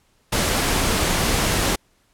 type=noise; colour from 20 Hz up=pink; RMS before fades=-20 dBFS; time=0.32-1.76 s; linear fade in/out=10 ms; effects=pink hiss -62 dBFS RMS until 2.13 s + low-pass 12000 Hz 12 dB/octave